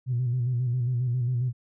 sine tone with vibrato, 123.47 Hz, B2, in tune, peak -22 dBFS, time 0.06-1.53 s, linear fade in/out 50 ms, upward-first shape square, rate 7.4 Hz, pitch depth 55 cents each way, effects tanh soft clip ceiling -19 dBFS

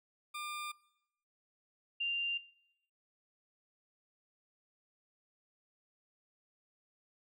20% pulse / sine tone pair in turn, 1200 / 2787 Hz, D6 / F7, +37 / -4 cents, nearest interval octave + minor third, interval 1459 cents, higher second, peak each -35 / -32 dBFS, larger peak second, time 0.34-0.72 / 2-2.38 s, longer neither, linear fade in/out 10 ms, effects noise-tail reverb RT60 0.8 s tail -21 dB re dry

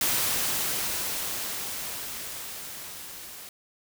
white noise with level ramp, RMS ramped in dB -25 to -43 dBFS, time 0.01-3.49 s, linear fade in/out 2 ms, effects none

